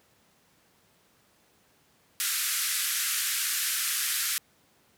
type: band-pass noise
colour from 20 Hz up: white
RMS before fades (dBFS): -29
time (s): 2.2-4.38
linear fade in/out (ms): 0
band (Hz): 1300 to 14000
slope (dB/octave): 48
effects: pink hiss -64 dBFS RMS until 4.97 s + high-pass 100 Hz 12 dB/octave